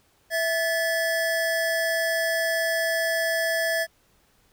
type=tone pair together; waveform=square; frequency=657 / 1731.3 Hz; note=E5 / A6; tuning=-6 / -28 cents; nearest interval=octave + perfect fourth; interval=1678 cents; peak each=-26 dBFS; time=0.3-3.87 s; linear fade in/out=50 ms; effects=pink hiss -63 dBFS RMS until 4.52 s